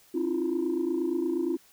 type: tone cluster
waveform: sine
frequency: 266.5 / 320 / 348.5 Hz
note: C4 / D#4 / F4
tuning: +32 / +49 / -4 cents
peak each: -31 / -29 / -27 dBFS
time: 0.14-1.57 s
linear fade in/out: 10 ms
effects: tanh soft clip ceiling -20 dBFS + white hiss -59 dBFS RMS until 1.72 s